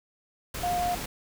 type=tone in noise; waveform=sine; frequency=709 Hz; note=F5; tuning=26 cents sharp; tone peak=-25 dBFS; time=0.63-0.95 s; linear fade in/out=5 ms; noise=pink; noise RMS=-35 dBFS; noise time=0.54-1.06 s; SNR=+7 dB; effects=none